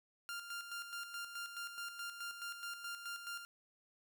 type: tone with tremolo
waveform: sawtooth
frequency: 1396.9 Hz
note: F6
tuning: in tune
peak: -38 dBFS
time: 0.29-3.45 s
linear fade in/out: 0 ms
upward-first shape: square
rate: 4.7 Hz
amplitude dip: 55%
effects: none